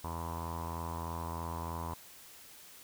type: tone with low-pass filter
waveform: sawtooth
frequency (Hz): 83.2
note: E2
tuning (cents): +17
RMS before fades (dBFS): -39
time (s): 0.04-1.94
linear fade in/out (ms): 0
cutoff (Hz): 990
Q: 8.5
effects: white hiss -54 dBFS RMS until 2.83 s